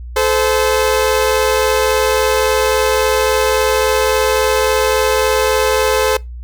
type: tone pair together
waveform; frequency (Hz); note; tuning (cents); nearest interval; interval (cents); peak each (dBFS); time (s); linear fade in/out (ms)
sawtooth; 432.6 / 516.2; A4 / C5; -29 / -23; minor third; 306; -11; 0.16-6.17; 5
effects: noise-tail reverb RT60 0.2 s tail -22 dB re dry + added 60 Hz sine -26 dBFS peak until 6.43 s